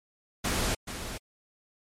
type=noise with echo; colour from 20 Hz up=pink; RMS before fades=-28 dBFS; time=0.44-0.75 s; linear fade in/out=10 ms; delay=430 ms; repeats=1; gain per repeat=-9 dB; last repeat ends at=1.18 s; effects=low-pass 11000 Hz 12 dB/octave + MP3 64 kbps